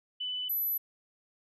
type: tone pair in turn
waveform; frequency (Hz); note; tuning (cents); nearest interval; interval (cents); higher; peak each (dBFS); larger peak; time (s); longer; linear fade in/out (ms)
sine; 2995 / 11980; F#7 / F#9; +20 / +20; 2 octaves; 2400; second; -32 / -28; second; 0.2-0.49 / 0.49-0.78; neither; 10
effects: none